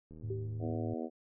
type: click train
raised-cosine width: 3 ms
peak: -39 dBFS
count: 51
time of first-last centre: 0.11-0.745 s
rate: 78.8 Hz
type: tone with vibrato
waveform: sine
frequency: 108 Hz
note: A2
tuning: 32 cents flat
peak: -36 dBFS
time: 0.23-0.94 s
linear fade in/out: 5 ms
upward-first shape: triangle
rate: 7.4 Hz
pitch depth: 11 cents each way
type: tone with exponential decay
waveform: sine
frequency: 386.7 Hz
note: G4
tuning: 24 cents flat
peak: -34 dBFS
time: 0.3-0.71 s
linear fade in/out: 5 ms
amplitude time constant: 88 ms
type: harmonic tone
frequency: 81.2 Hz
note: E2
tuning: 26 cents flat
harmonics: 3 / 4 / 5 / 6 / 7 / 8 / 9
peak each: -39 / -41 / -43 / -45 / -46 / -47 / -48 dBFS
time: 0.59-1.1 s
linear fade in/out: 50 ms
effects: none